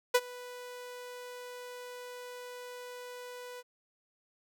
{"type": "tone with ADSR envelope", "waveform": "sawtooth", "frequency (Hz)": 493.9, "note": "B4", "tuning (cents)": 0, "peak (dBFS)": -16, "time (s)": [0.14, 3.63], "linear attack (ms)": 10, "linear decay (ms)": 48, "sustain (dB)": -23, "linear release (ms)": 38, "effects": []}